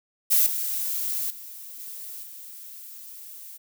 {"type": "noise with level steps", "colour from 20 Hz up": "violet", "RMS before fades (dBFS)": [-19, -28, -41, -38, -42], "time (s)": [0.3, 3.58], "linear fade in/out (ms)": 20, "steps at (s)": [0.46, 1.3, 1.79, 2.23], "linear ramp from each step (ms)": 5, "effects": []}